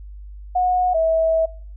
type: tone pair in turn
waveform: sine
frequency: 728 / 648.6 Hz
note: F#5 / E5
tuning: -28 / -28 cents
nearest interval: major second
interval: 200 cents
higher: first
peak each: -15 dBFS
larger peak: neither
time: 0.55-0.94 / 0.94-1.46 s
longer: second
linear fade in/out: 10 ms
effects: noise-tail reverb RT60 0.5 s tail -24 dB re dry + added 50 Hz sine -34 dBFS peak until 1.76 s